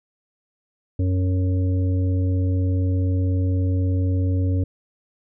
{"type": "harmonic tone with a mistuned harmonic", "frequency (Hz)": 92.4, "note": "F#2", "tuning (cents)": -2, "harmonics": [1, 3, 5, 6], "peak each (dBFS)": [-18, -27, -35, -38], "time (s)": [0.99, 4.64], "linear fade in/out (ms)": 5, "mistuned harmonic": 5, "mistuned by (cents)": -16, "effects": []}